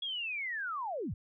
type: linear sweep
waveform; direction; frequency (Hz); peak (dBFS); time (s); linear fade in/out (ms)
sine; down; 3369 to 57.6; -34; 0.02-1.14; 5
effects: none